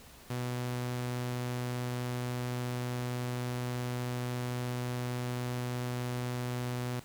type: tone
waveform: sawtooth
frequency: 123.5 Hz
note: B2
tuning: in tune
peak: -29 dBFS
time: 0.3-7 s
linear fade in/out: 5 ms
effects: added 60 Hz sine -63 dBFS peak until 7.04 s + pink hiss -54 dBFS RMS until 7.04 s